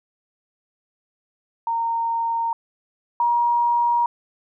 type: tone pair in turn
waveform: sine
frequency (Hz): 922 / 950.1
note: A#5 / A#5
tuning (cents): -19 / +33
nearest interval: minor second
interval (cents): 52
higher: second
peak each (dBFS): -20 / -16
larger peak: second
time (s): 1.67-2.53 / 3.2-4.06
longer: neither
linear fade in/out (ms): 2
effects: none